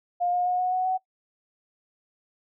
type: tone with pitch steps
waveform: sine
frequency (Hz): 708 / 715.8 / 723.7 / 731.7 / 739.8 / 747.9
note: F5 / F5 / F#5 / F#5 / F#5 / F#5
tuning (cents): +23 / +42 / -39 / -20 / 0 / +18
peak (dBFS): -22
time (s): 0.2-0.98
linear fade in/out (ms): 20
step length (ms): 130
effects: noise-tail reverb RT60 0.1 s tail -20 dB re dry